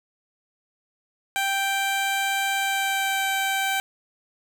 15% pulse tone with pitch glide, 784 to 777.2 Hz, G5 to G5, 0 to -15 cents, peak -16 dBFS, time 1.36-3.8 s, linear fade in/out 0 ms, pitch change -15 cents, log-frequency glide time 2.55-3.27 s, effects none

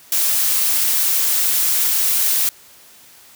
blue noise, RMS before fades -17 dBFS, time 0.12-2.49 s, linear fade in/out 2 ms, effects white hiss -46 dBFS RMS until 3.35 s + high-pass 60 Hz 12 dB/octave

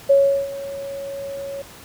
sine tone with ADSR envelope, 554.4 Hz, C#5, in tune, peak -9 dBFS, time 0.09-1.62 s, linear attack 14 ms, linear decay 370 ms, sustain -18 dB, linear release 4 ms, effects pink hiss -42 dBFS RMS until 1.84 s + high-pass 60 Hz 12 dB/octave

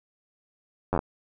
slowing click train, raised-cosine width 1 ms, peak -11 dBFS, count 6, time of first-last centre 0.93-0.991 s, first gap 10 ms, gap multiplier 1.1, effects none

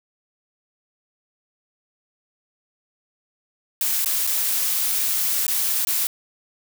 blue noise with dropouts, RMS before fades -22 dBFS, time 3.81-6.07 s, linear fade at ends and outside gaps 1 ms, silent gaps 4.046-4.059 / 4.268-4.273 / 5.467-5.48 / 5.85-5.871 s, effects none

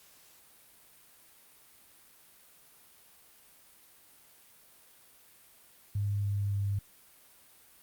sine tone with pitch steps, 101.5 / 100.74 / 99.99 Hz, G#2 / G2 / G2, -39 / +48 / +35 cents, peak -28 dBFS, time 5.95-6.79 s, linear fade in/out 5 ms, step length 280 ms, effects white hiss -59 dBFS RMS until 7.82 s + Opus 48 kbps

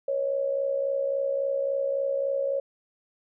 sine tone with amplitude modulation, 551 Hz, C#5, 11 cents flat, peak -21 dBFS, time 0.08-2.6 s, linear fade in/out 5 ms, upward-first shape sine, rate 63.6 Hz, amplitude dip 65%, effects none

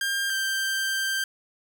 sawtooth tone pair in turn, 1600 / 1572.5 Hz, G6 / G6, +35 / +5 cents, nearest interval unison, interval 30 cents, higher first, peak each -21 dBFS, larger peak neither, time 0.01-0.3 / 0.3-1.24 s, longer second, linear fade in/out 2 ms, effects none

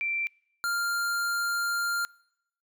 sine / square tone pair in turn, 2349 / 1396.7 Hz, D7 / F6, 0 / 0 cents, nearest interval major sixth, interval 900 cents, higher first, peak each -27 dBFS, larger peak neither, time 0.01-0.27 / 0.64-2.05 s, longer second, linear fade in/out 0 ms, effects noise-tail reverb RT60 0.8 s tail -25 dB re dry

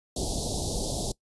pink band-stop noise, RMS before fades -30 dBFS, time 0.16-1.12 s, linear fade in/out 5 ms, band 800 to 3700 Hz, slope 48 dB/octave, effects noise-tail reverb RT60 0.1 s tail -21 dB re dry + resampled to 24000 Hz

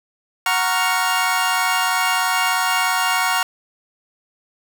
25% pulse chord, Gb major seventh, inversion none, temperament equal, 740 / 932.3 / 1108.7 / 1396.9 Hz, Gb5 / Bb5 / Db6 / F6, 0 / 0 / 0 / 0 cents, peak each -19 dBFS, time 0.46-3.43 s, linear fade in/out 2 ms, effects none

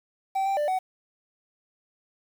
triangle tone with pitch steps, 773 / 783 / 592 / 749 Hz, G5 / G5 / D5 / F#5, -24 / -2 / +14 / +21 cents, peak -21 dBFS, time 0.35-0.79 s, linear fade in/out 10 ms, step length 110 ms, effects 8-bit

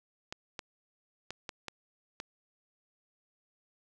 clicks, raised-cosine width 0.2 ms, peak -21 dBFS, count 6, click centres 0.325 / 0.592 / 1.306 / 1.492 / 1.683 / 2.201 s, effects none

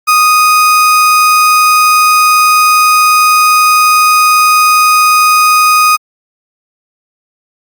35% pulse tone, 1244.5 Hz, D#6, in tune, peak -3 dBFS, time 0.07-5.97 s, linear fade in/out 20 ms, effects Opus 48 kbps

